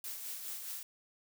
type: noise with tremolo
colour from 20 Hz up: blue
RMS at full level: -41 dBFS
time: 0.04-0.83 s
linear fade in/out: 2 ms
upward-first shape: sine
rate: 4.8 Hz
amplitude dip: 40%
effects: none